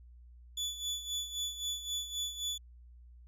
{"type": "tone with tremolo", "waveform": "30% pulse", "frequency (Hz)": 3454, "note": "A7", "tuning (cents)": -33, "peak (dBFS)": -30, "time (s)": [0.57, 2.58], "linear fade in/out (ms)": 5, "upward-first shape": "sine", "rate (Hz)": 3.8, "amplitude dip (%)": 70, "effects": ["added 60 Hz sine -52 dBFS peak until 3.27 s", "resampled to 32000 Hz"]}